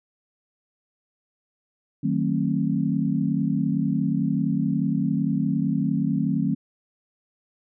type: chord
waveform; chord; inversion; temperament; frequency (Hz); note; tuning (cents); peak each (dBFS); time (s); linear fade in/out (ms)
sine; D# diminished seventh; none; just; 155.56 / 186.68 / 224 / 268.8; D#3 / F#3 / A3 / C4; 0 / +16 / +31 / +47; -26; 2.03-6.55; 10
effects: none